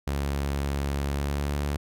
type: tone with pitch glide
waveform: sawtooth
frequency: 70.3 to 72.15 Hz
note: C#2 to D2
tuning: +25 to -30 cents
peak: -22 dBFS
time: 0.07-1.77 s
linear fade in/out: 5 ms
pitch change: +45 cents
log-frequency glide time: 1.09-1.56 s
effects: none